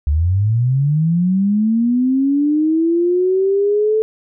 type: linear sweep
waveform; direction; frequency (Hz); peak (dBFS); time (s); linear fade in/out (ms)
sine; up; 69.3 to 440; -12; 0.07-4.02; 0
effects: none